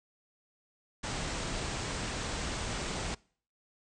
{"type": "low-pass noise", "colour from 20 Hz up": "pink", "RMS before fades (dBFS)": -36, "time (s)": [1.03, 3.15], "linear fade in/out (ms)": 10, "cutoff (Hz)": 8700, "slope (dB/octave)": 96, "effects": ["noise-tail reverb RT60 0.5 s tail -25 dB re dry"]}